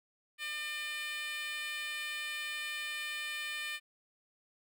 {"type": "tone with high-pass filter", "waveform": "10% pulse", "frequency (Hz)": 601, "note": "D5", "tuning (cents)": 40, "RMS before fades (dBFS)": -39, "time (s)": [0.38, 3.8], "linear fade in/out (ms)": 50, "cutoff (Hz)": 2000, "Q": 2.1, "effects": []}